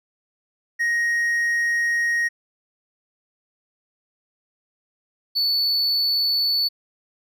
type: tone pair in turn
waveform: triangle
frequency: 1876 / 4462 Hz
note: A#6 / C#8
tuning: +11 / +11 cents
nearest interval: octave + minor third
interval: 1500 cents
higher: second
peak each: -17 dBFS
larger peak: neither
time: 0.79-2.29 / 5.35-6.69 s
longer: first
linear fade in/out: 20 ms
effects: none